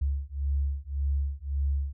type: beating tone pair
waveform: sine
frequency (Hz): 69 / 70.8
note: C#2 / C#2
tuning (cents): -7 / +37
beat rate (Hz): 1.8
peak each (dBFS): -29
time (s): 0.01-1.93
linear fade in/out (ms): 10
effects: none